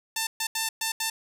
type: tone bursts at uneven times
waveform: 5% pulse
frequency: 893 Hz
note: A5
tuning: 25 cents sharp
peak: -14 dBFS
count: 5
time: 0.16-0.27 / 0.4-0.47 / 0.55-0.69 / 0.81-0.92 / 1-1.1 s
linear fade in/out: 5 ms
effects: none